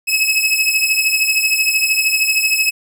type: beating tone pair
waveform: sawtooth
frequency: 2568 / 2581 Hz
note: E7 / E7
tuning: -46 / -37 cents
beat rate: 13 Hz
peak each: -13 dBFS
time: 0.07-2.71 s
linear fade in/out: 20 ms
effects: none